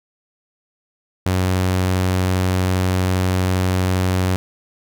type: tone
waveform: sawtooth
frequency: 92.5 Hz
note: F#2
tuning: in tune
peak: -12 dBFS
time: 1.26-4.36 s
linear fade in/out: 0 ms
effects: none